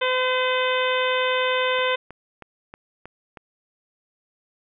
harmonic tone, 510 Hz, C5, 44 cents flat, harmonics 1 / 2 / 3 / 4 / 5 / 6 / 7, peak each -23 / -26 / -28 / -29 / -30 / -31 / -31 dBFS, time 0.01-1.96 s, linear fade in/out 10 ms
click train, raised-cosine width 0.5 ms, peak -24 dBFS, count 6, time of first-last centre 1.79-3.372 s, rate 3.16 Hz
effects none

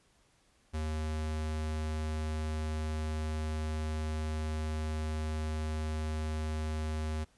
square tone, 77.78 Hz, D#2, in tune, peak -33 dBFS, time 0.73-7.25 s, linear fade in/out 20 ms, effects pink hiss -68 dBFS RMS until 7.37 s + resampled to 24000 Hz

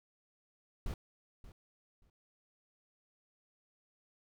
brown noise with echo, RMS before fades -37 dBFS, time 0.86-0.94 s, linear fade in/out 2 ms, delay 580 ms, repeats 2, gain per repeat -15 dB, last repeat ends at 2.1 s, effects none

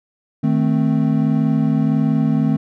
triangle chord, A diminished, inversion second, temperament equal, 155.56 / 220 / 261.6 Hz, Eb3 / A3 / C4, 0 / 0 / 0 cents, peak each -16 / -16 / -17 dBFS, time 0.43-2.57 s, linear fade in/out 10 ms, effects none

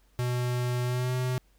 square tone with pitch glide, 123.47 to 126.94 Hz, B2 to B2, 0 to +48 cents, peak -27 dBFS, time 0.19-1.38 s, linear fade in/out 0 ms, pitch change +48 cents, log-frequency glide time 0.84-1.15 s, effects added 47 Hz sine -61 dBFS peak until 1.58 s + pink hiss -68 dBFS RMS until 1.58 s

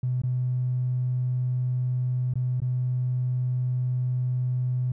triangle tone with dropouts, 126 Hz, B2, 35 cents sharp, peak -19 dBFS, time 0.03-4.92 s, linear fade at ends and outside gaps 5 ms, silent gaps 0.218-0.235 / 2.338-2.355 / 2.603-2.618 s, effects tanh soft clip ceiling -21 dBFS

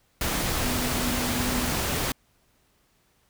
sine tone in noise, 246.7 Hz, B3, 2 cents flat, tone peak -30 dBFS, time 0.64-1.71 s, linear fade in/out 2 ms, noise pink, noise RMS -27 dBFS, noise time 0.21-2.12 s, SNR -6 dB, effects pink hiss -66 dBFS RMS until 3.29 s

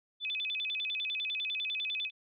sine tone with vibrato, 2980 Hz, F#7, 12 cents sharp, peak -32 dBFS, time 0.2-2.11 s, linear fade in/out 50 ms, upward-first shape square, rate 10 Hz, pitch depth 280 cents each way, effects none

